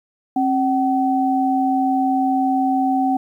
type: tone pair together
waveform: sine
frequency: 267.8 / 759 Hz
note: C4 / F#5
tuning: +40 / +44 cents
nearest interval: octave + tritone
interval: 1804 cents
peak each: -18 dBFS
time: 0.36-3.17 s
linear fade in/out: 5 ms
effects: 9-bit